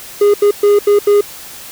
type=tone bursts at uneven times; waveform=triangle; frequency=410.1 Hz; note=G#4; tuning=22 cents flat; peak=-4 dBFS; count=5; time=0.21-0.34 / 0.42-0.51 / 0.63-0.79 / 0.87-0.99 / 1.07-1.21 s; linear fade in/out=5 ms; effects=white hiss -32 dBFS RMS until 1.71 s